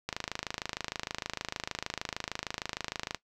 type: click train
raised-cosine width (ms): 0.2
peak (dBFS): -15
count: 82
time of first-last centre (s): 0.09-3.147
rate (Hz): 26.5
effects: noise-tail reverb RT60 0.1 s tail -17 dB re dry